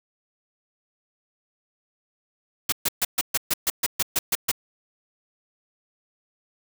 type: noise bursts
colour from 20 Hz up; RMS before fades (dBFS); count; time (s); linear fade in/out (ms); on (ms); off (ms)
white; -22; 12; 2.69-4.516; 5; 33; 130
effects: none